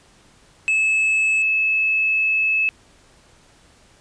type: tone pair in turn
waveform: triangle / sine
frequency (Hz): 2600 / 2600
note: E7 / E7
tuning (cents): -24 / -24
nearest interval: unison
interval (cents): 0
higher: neither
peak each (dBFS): -14 / -16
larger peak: first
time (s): 0.68-1.42 / 1.42-2.69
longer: second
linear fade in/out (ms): 0
effects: pink hiss -53 dBFS RMS until 4 s + resampled to 22050 Hz